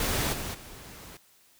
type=noise with level steps; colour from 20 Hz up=pink; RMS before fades=-28 / -35 / -46 dBFS; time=0-1.17 s; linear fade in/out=2 ms; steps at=0.32 / 0.53 s; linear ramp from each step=20 ms; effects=white hiss -61 dBFS RMS until 1.59 s